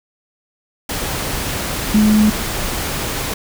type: tone in noise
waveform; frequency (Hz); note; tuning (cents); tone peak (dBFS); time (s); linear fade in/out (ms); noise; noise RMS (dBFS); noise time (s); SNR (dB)
sine; 213.1; G#3; +45; -9; 1.94-2.3; 5; pink; -22; 0.89-3.34; +10
effects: none